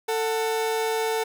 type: tone pair together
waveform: 30% pulse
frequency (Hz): 445 / 740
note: A4 / F#5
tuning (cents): +20 / 0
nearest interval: major sixth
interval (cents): 880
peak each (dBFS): -21 / -30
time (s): 0.08-1.24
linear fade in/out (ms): 10
effects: none